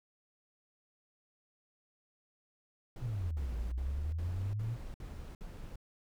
brown noise bursts, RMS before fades -45 dBFS, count 7, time 2.96-5.758 s, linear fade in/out 2 ms, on 350 ms, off 58 ms
sine exponential two-way sweep, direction down then up, 130 to 55.4 to 120.8 Hz, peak -33 dBFS, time 3-4.78 s, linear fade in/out 50 ms, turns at 3.57 s
effects none

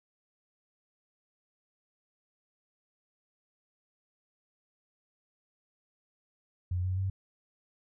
sine tone with pitch steps, 89.6 / 92.6 / 95.7 Hz, F2 / F#2 / G2, +45 / +2 / -41 cents, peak -28 dBFS, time 6.71-7.1 s, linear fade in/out 5 ms, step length 130 ms, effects none

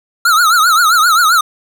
square tone with vibrato, 1342 Hz, E6, 31 cents sharp, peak -8 dBFS, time 0.25-1.41 s, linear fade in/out 5 ms, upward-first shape triangle, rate 7.6 Hz, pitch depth 170 cents each way, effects none

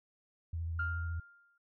sine tone with vibrato, 83 Hz, E2, 12 cents sharp, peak -34 dBFS, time 0.53-1.2 s, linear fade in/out 5 ms, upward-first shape sine, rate 14 Hz, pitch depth 31 cents each way
sine tone with exponential decay, 1400 Hz, F6, 4 cents sharp, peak -31 dBFS, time 0.79-1.58 s, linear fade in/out 5 ms, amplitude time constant 170 ms
effects tanh soft clip ceiling -23 dBFS

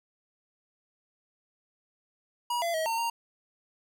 square tone with pitch steps, 961 / 680 / 638 / 911 / 929 Hz, B5 / F5 / D#5 / A#5 / A#5, -48 / -46 / +43 / -40 / -6 cents, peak -28 dBFS, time 2.5-3.1 s, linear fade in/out 5 ms, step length 120 ms, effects none

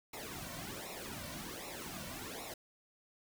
pink noise with flanger, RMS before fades -45 dBFS, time 0.13-2.54 s, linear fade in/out 5 ms, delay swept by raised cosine 0.63 to 2.43 ms, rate 1.3 Hz, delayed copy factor -0.8, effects none

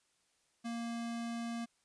square tone, 233.1 Hz, A#3, in tune, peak -38 dBFS, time 0.64-1.66 s, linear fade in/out 20 ms, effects white hiss -75 dBFS RMS until 1.84 s + resampled to 22050 Hz

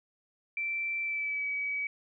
sine tone with pitch glide, 2340 to 2276 Hz, D7 to C#7, -7 to +45 cents, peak -30 dBFS, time 0.57-1.87 s, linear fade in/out 2 ms, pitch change -48 cents, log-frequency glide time 1.01-1.48 s, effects none

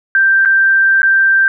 sine tone with dropouts, 1571 Hz, G6, 3 cents sharp, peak -7 dBFS, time 0.15-1.48 s, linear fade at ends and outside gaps 1 ms, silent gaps 0.451-0.457 / 1.019-1.03 s, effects none

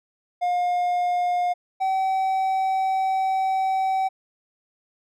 triangle tone pair in turn, 712 / 764.3 Hz, F5 / G5, +33 / -44 cents, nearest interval minor second, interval 123 cents, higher second, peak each -18 dBFS, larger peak neither, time 0.41-1.54 / 1.8-4.09 s, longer second, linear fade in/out 20 ms, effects none

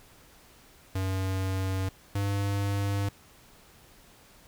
square tone pair in turn, 94.9 / 100.05 Hz, F#2 / G2, +44 / +36 cents, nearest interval minor second, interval 92 cents, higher second, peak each -28 / -27 dBFS, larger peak second, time 0.95-1.89 / 2.15-3.09 s, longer neither, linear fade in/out 5 ms, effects pink hiss -56 dBFS RMS until 4.47 s

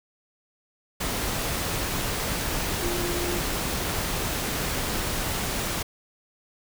sine tone in noise, 349.2 Hz, F4, in tune, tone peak -30 dBFS, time 2.82-3.4 s, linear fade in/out 10 ms, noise pink, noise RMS -28 dBFS, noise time 1-5.83 s, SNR -5 dB, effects none

